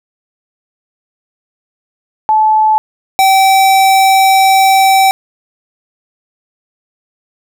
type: tone pair in turn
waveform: sine / square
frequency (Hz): 866 / 771.5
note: A5 / G5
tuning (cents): -28 / -28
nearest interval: major second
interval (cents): 200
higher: first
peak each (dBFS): -6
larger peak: neither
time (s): 2.29-2.78 / 3.19-5.11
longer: second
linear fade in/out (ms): 0
effects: none